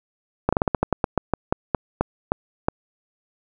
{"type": "slowing click train", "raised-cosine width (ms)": 1, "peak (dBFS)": -4, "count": 16, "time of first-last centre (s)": [0.49, 2.685], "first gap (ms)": 36, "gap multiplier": 1.18, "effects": []}